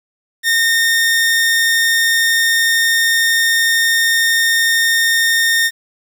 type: tone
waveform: sawtooth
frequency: 1831 Hz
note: A#6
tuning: 32 cents flat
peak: -8 dBFS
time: 0.43-5.71 s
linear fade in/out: 50 ms
effects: 7-bit